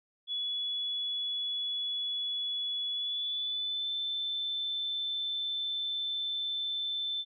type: tone with pitch glide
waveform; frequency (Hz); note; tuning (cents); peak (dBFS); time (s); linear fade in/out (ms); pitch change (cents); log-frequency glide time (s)
sine; 3400 to 3534; G#7 to A7; +40 to +7; -31; 0.27-7.25; 50; +67; 2.9-3.9
effects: none